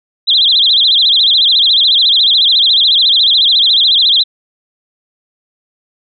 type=tone with vibrato; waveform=sine; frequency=3608 Hz; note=A7; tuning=43 cents sharp; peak=-6 dBFS; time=0.27-4.24 s; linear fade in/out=20 ms; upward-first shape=sine; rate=14 Hz; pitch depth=220 cents each way; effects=none